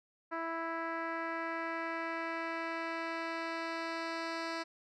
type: tone with low-pass filter sweep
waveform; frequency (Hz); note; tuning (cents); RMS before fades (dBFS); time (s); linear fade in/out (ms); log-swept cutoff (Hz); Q
10% pulse; 329.6; E4; 0; -38; 0.31-4.64; 20; 1500 to 4600; 1.4
effects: none